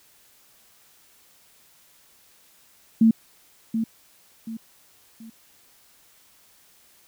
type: tone with echo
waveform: sine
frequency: 224.6 Hz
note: A3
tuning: 36 cents sharp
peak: -12 dBFS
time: 3.01-3.11 s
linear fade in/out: 5 ms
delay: 730 ms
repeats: 3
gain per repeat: -9 dB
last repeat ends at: 5.3 s
effects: white hiss -57 dBFS RMS until 7.07 s